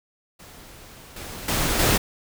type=noise with level steps; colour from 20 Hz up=pink; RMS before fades=-45 / -36 / -23 / -19 dBFS; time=0.39-1.98 s; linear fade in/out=10 ms; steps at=1.16 / 1.48 / 1.79 s; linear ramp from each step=5 ms; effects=none